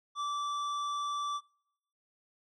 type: tone with hard clipping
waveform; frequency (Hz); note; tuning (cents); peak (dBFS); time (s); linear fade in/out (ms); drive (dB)
sine; 1163; D6; -17; -34; 0.15-1.41; 50; 15
effects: noise-tail reverb RT60 0.8 s tail -26 dB re dry + low-pass 6000 Hz 12 dB/octave